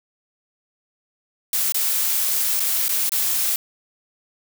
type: noise with dropouts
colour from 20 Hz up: blue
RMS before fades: -21 dBFS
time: 1.53-3.56 s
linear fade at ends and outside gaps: 2 ms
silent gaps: 1.722-1.744 / 2.597-2.602 / 2.883-2.891 / 3.094-3.119 s
effects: none